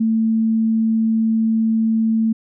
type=tone; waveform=sine; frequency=223.1 Hz; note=A3; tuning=24 cents sharp; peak=-14 dBFS; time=0-2.33 s; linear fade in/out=10 ms; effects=none